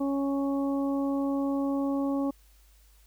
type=harmonic tone; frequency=277.2 Hz; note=C#4; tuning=in tune; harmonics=1 / 2 / 3 / 4; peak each=-26 / -34 / -40 / -41 dBFS; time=0-2.31 s; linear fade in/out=10 ms; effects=added 51 Hz sine -56 dBFS peak until 3.06 s + white hiss -64 dBFS RMS until 3.06 s